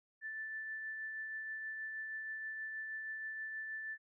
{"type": "tone with tremolo", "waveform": "sine", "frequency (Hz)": 1760, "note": "A6", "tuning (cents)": 0, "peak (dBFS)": -39, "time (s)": [0.21, 3.98], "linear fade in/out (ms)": 50, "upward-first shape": "triangle", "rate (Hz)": 6.3, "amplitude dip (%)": 30, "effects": []}